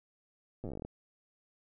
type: slowing click train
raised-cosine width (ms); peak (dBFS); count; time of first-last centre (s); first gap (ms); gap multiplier
2; -28; 14; 0.64-0.85; 8; 1.11
effects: none